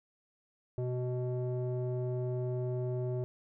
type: tone with low-pass filter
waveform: square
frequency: 125 Hz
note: B2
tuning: 21 cents sharp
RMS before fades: -34 dBFS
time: 0.78-3.24 s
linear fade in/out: 0 ms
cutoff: 510 Hz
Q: 4
effects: none